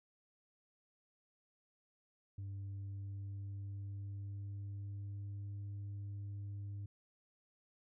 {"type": "tone with pitch glide", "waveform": "sine", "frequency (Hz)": [98.6, 100.79], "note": ["G2", "G2"], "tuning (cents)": [11, 49], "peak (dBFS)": -39, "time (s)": [2.38, 6.86], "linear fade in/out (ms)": 5, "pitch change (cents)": 38, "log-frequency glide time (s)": [2.5, 5.58], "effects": ["tanh soft clip ceiling -41 dBFS"]}